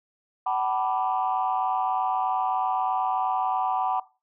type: chord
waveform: sine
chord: B minor seventh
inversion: second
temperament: equal with one note detuned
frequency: 756.8 / 880 / 987.8 / 1174.7 Hz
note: F#5 / A5 / B5 / D6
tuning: +39 / 0 / 0 / 0 cents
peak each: -26 / -31 / -28 / -31 dBFS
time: 0.46-4 s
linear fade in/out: 5 ms
effects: noise-tail reverb RT60 0.3 s tail -18 dB re dry + tanh soft clip ceiling -14 dBFS